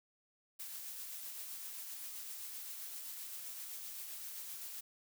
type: noise with tremolo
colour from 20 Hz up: blue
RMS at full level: -45 dBFS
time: 0.59-4.81 s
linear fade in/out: 10 ms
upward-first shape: triangle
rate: 7.7 Hz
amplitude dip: 30%
effects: none